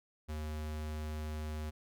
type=tone; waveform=square; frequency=76.7 Hz; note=D#2; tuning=24 cents flat; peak=-38 dBFS; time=0.28-1.71 s; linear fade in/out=20 ms; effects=none